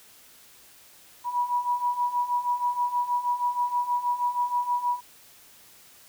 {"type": "beating tone pair", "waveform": "sine", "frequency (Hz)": [970, 976.3], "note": ["B5", "B5"], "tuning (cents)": [-31, -20], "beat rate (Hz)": 6.3, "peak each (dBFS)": [-29, -25], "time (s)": [1.24, 5.01], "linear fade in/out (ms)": 50, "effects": ["white hiss -53 dBFS RMS until 6.08 s"]}